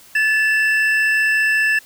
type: tone pair together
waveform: triangle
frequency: 1735.3 / 2670 Hz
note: A6 / E7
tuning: -24 / +22 cents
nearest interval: perfect fifth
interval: 746 cents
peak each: -13 / -19 dBFS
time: 0.15-1.79 s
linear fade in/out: 5 ms
effects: white hiss -46 dBFS RMS until 1.85 s